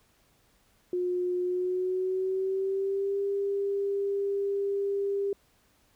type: tone with pitch glide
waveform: sine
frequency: 359.2 to 398.6 Hz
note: F4 to G4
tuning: +49 to +29 cents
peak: -26 dBFS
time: 0.93-5.33 s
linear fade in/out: 2 ms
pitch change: +180 cents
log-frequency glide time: 1.42-3.2 s
effects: pink hiss -66 dBFS RMS until 5.95 s